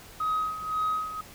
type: tone with tremolo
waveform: sine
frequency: 1263 Hz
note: D#6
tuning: 26 cents sharp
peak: -22 dBFS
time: 0.2-1.21 s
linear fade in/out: 5 ms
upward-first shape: sine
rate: 1.9 Hz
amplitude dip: 75%
effects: tanh soft clip ceiling -22 dBFS + pink hiss -48 dBFS RMS until 1.34 s

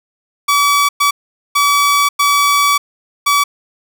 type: tone bursts at uneven times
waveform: sawtooth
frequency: 1144 Hz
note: D6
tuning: 46 cents flat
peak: -6 dBFS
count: 5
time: 0.48-0.89 / 1-1.11 / 1.55-2.09 / 2.19-2.78 / 3.26-3.44 s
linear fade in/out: 10 ms
effects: none

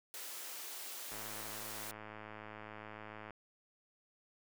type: high-pass noise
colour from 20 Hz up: white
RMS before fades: -46 dBFS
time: 0.14-1.91 s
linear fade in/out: 0 ms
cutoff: 310 Hz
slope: 24 dB/octave
type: click train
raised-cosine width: 0.5 ms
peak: -33 dBFS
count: 235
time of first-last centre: 1.12-3.307 s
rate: 107 Hz
effects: none

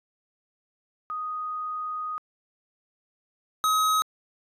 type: tone pair in turn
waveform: sine / square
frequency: 1244.5 / 1269.9 Hz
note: D#6 / D#6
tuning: 0 / +35 cents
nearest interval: unison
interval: 35 cents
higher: second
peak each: -29 / -21 dBFS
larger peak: second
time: 1.1-2.18 / 3.64-4.02 s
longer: first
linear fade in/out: 0 ms
effects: resampled to 32000 Hz

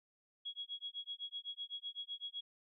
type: tone with tremolo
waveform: sine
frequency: 3322 Hz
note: G#7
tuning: in tune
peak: -39 dBFS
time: 0.45-2.41 s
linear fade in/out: 10 ms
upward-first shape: sine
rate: 7.9 Hz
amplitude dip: 100%
effects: none

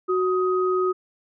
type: tone pair together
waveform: sine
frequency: 370 / 1254.6 Hz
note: F#4 / D#6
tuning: 0 / +14 cents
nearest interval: octave + major sixth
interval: 2114 cents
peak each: -20 / -25 dBFS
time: 0.08-0.93 s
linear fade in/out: 20 ms
effects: none

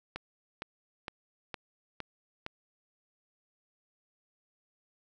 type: click train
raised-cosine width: 0.3 ms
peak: -21 dBFS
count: 6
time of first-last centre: 0.16-2.464 s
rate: 2.17 Hz
effects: none

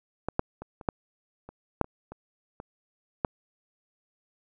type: clicks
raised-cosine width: 1 ms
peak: -15 / -9 / -25 / -29 / -11 / -29 / -6 / -28 / -27 / -25 / -10 dBFS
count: 11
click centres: 0.286 / 0.394 / 0.62 / 0.812 / 0.888 / 1.49 / 1.813 / 1.844 / 2.12 / 2.601 / 3.248 s
effects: none

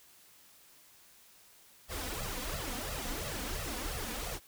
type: noise with flanger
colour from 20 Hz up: pink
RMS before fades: -38 dBFS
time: 1.88-4.4 s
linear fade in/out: 50 ms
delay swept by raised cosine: 1.5 to 4.1 ms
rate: 2.9 Hz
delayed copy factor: +0.95
effects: white hiss -60 dBFS RMS until 4.47 s

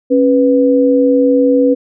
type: tone pair together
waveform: sine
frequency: 273.7 / 493.5 Hz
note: C#4 / B4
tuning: -22 / -1 cents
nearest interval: minor seventh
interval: 1021 cents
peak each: -10 dBFS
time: 0.1-1.75 s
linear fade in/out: 20 ms
effects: none

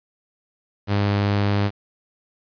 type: tone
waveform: sawtooth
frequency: 101.5 Hz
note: G#2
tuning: 39 cents flat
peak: -14 dBFS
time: 0.87-1.71 s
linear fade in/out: 50 ms
effects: resampled to 11025 Hz + 8-bit

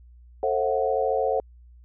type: chord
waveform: sine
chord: F# half-diminished seventh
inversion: first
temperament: just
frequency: 444 / 532.8 / 666 / 740 Hz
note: A4 / C5 / E5 / F#5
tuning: +16 / +31 / +18 / 0 cents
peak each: -26 / -25 / -30 / -27 dBFS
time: 0.43-1.4 s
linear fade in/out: 2 ms
effects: added 60 Hz sine -47 dBFS peak until 1.84 s

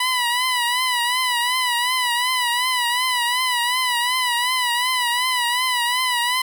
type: tone with vibrato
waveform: 15% pulse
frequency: 987.8 Hz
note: B5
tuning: in tune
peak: -12 dBFS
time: 0-6.42 s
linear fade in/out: 5 ms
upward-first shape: triangle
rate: 2.7 Hz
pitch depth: 82 cents each way
effects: none

